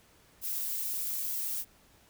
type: noise with flanger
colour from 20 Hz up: violet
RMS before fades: -34 dBFS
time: 0.41-1.65 s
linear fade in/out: 50 ms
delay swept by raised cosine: 1.6 to 6 ms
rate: 1.1 Hz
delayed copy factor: -0.7
effects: pink hiss -62 dBFS RMS until 2.09 s